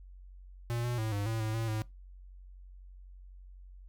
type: tone with pitch steps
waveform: square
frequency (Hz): 118.3 / 121.3 / 110 / 101.6 / 112.3 / 109.2 / 113.3 / 108.7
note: A#2 / B2 / A2 / G#2 / A2 / A2 / A#2 / A2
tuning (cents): +26 / -31 / 0 / -38 / +36 / -13 / -49 / -21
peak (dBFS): -32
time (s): 0.7-1.82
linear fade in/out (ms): 0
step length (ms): 140
effects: noise-tail reverb RT60 0.2 s tail -21 dB re dry + added 46 Hz sine -48 dBFS peak until 3.88 s